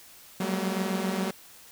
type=tone cluster; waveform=sawtooth; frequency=183.5 / 190.9 / 212.5 / 234.2 Hz; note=F#3 / G3 / G#3 / A#3; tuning=-14 / -46 / +40 / +8 cents; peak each=-31 / -25 / -32 / -31 dBFS; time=0.4-1.31 s; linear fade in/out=5 ms; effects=white hiss -51 dBFS RMS until 1.71 s